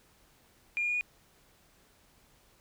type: tone with pitch steps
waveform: sine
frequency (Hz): 2408 / 2423 / 2439 / 2454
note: D7 / D#7 / D#7 / D#7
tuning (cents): +43 / -47 / -35 / -25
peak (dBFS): -27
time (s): 0.77-1.01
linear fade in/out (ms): 0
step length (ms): 60
effects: tanh soft clip ceiling -23 dBFS + pink hiss -64 dBFS RMS until 2.6 s